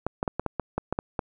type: clicks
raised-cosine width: 1 ms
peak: -12 dBFS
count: 10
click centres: 0.066 / 0.229 / 0.278 / 0.396 / 0.463 / 0.597 / 0.78 / 0.926 / 0.989 / 1.192 s
effects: none